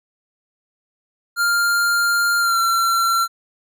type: tone with pitch glide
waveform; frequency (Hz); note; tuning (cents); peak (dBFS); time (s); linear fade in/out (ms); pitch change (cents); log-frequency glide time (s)
square; 1399 to 1360.7; F6 to F6; +3 to -45; -16; 1.36-3.28; 50; -48; 2.39-2.59
effects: none